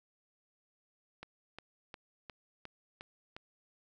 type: click train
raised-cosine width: 0.3 ms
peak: -29 dBFS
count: 7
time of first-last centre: 1.23-3.365 s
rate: 2.81 Hz
effects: none